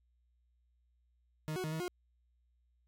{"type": "tone with pitch steps", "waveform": "40% pulse", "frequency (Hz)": [155.1, 369.6, 155.9, 159.4, 357.5], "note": ["D#3", "F#4", "D#3", "D#3", "F4"], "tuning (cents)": [-5, -2, 4, 42, 41], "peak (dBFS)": -35, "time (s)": [1.48, 1.88], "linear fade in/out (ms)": 0, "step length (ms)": 80, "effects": ["added 60 Hz sine -70 dBFS peak until 2.87 s"]}